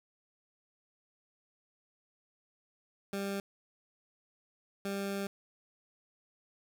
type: tone bursts at uneven times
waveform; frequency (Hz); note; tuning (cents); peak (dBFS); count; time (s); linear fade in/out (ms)
20% pulse; 198.1; G3; +18; -29; 2; 3.13-3.4 / 4.85-5.27; 2
effects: 10-bit